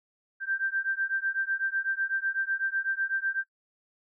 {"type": "beating tone pair", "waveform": "sine", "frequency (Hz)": [1568, 1576], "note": ["G6", "G6"], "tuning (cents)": [0, 9], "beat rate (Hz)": 8, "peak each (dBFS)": -30, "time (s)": [0.4, 3.44], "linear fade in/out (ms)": 50, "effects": ["noise-tail reverb RT60 0.1 s tail -17 dB re dry"]}